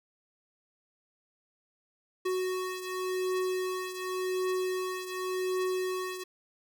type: beating tone pair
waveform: square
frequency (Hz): 370 / 370.89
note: F#4 / F#4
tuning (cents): 0 / +4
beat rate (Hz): 0.89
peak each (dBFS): -32 / -37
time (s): 2.25-6.24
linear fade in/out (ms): 10
effects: none